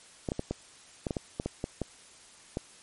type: clicks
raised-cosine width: 2 ms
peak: -17 dBFS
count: 12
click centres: 0.288 / 0.319 / 0.394 / 0.51 / 1.068 / 1.108 / 1.168 / 1.399 / 1.46 / 1.641 / 1.817 / 2.571 s
effects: white hiss -54 dBFS RMS until 2.82 s + MP3 48 kbps